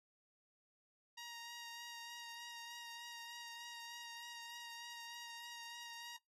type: tone with vibrato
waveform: 10% pulse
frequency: 940 Hz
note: A#5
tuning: 14 cents sharp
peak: -40 dBFS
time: 1.17-6.17 s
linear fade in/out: 10 ms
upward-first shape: sine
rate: 3.3 Hz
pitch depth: 15 cents each way
effects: noise-tail reverb RT60 0.2 s tail -23 dB re dry + AAC 32 kbps